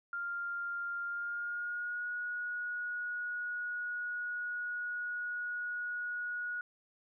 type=tone with pitch glide; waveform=sine; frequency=1396.9 to 1453.7 Hz; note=F6 to F#6; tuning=0 to -31 cents; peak=-35 dBFS; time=0.13-6.61 s; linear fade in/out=2 ms; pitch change=+69 cents; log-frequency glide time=1.05-2.08 s; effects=none